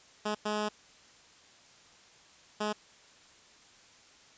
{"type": "tone bursts at uneven times", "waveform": "10% pulse", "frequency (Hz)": 211.1, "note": "G#3", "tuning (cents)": 29, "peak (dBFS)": -22, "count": 3, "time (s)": [[0.25, 0.35], [0.45, 0.69], [2.6, 2.73]], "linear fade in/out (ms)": 10, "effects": ["white hiss -58 dBFS RMS until 4.37 s", "resampled to 16000 Hz"]}